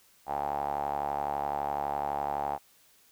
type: tone with band-pass filter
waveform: sawtooth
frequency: 71.9 Hz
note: D2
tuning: 36 cents flat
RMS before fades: -32 dBFS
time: 0.26-2.59 s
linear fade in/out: 50 ms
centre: 800 Hz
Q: 8.4
effects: white hiss -62 dBFS RMS until 3.11 s